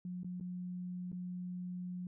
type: tone with dropouts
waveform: sine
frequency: 180 Hz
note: F#3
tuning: 47 cents flat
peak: -39 dBFS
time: 0.05-2.07 s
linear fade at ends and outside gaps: 2 ms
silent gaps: 0.233-0.245 / 0.4-0.409 / 1.118-1.128 s
effects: none